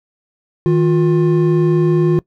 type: tone pair together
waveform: triangle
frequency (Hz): 157.9 / 354.5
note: D#3 / F4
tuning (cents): +26 / +26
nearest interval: octave + major second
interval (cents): 1400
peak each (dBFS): -11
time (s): 0.66-2.19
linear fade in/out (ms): 0
effects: noise-tail reverb RT60 0.1 s tail -21 dB re dry